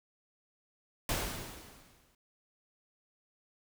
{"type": "noise with exponential decay", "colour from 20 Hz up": "pink", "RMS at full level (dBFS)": -31, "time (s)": [1.09, 2.15], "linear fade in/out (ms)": 2, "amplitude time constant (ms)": 230, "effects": []}